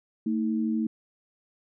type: tone pair together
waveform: sine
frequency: 224.4 / 317.3 Hz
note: A3 / D#4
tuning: +34 / +34 cents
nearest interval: tritone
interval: 600 cents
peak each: -25 / -30 dBFS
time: 0.26-0.87 s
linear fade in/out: 5 ms
effects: none